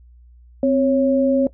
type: tone pair together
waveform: sine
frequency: 260.6 / 551 Hz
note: C4 / C#5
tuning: -7 / -11 cents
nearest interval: octave + minor second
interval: 1296 cents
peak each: -16 dBFS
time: 0.63-1.47 s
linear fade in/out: 2 ms
effects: noise-tail reverb RT60 0.1 s tail -18 dB re dry + added 60 Hz sine -44 dBFS peak until 1.53 s